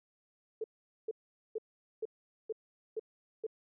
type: tone bursts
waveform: sine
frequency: 440 Hz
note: A4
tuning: in tune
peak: -33 dBFS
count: 7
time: 0.61-3.467 s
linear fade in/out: 5 ms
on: 31 ms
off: 440 ms
effects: none